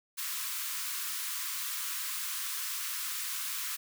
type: high-pass noise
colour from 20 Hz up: white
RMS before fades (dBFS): -36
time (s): 0.17-3.77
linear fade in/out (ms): 20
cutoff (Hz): 1000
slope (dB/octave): 96
effects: none